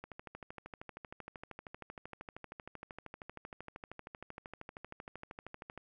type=click train; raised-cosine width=0.5 ms; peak=-30 dBFS; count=75; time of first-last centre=0.04-5.776 s; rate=12.9 Hz; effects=none